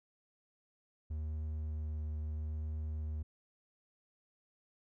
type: tone with vibrato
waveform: triangle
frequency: 76.9 Hz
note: D#2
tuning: 20 cents flat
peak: -34 dBFS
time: 1.1-3.23 s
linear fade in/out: 10 ms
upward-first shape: triangle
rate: 0.75 Hz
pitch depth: 11 cents each way
effects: none